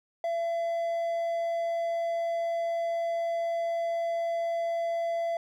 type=tone; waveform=triangle; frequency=674 Hz; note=E5; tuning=38 cents sharp; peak=-25 dBFS; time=0.24-5.37 s; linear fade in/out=2 ms; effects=none